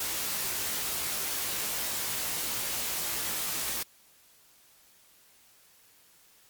white noise with comb filter, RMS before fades -32 dBFS, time 0-3.83 s, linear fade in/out 5 ms, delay 18 ms, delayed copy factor +0.85, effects white hiss -60 dBFS RMS until 6.49 s + MP3 96 kbps

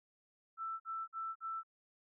sine tone bursts, 1328 Hz, E6, 12 cents sharp, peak -38 dBFS, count 4, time 0.57-1.634 s, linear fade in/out 50 ms, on 230 ms, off 48 ms, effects none

